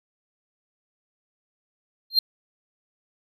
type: tone with exponential growth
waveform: triangle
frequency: 4186 Hz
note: C8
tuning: in tune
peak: -10 dBFS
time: 2.1-2.19 s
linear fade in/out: 5 ms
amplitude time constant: 18 ms
effects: none